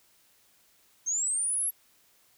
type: linear sweep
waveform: sine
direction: up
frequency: 6272 to 11430 Hz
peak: -26 dBFS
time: 1.06-1.71 s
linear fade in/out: 20 ms
effects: white hiss -64 dBFS RMS until 2.37 s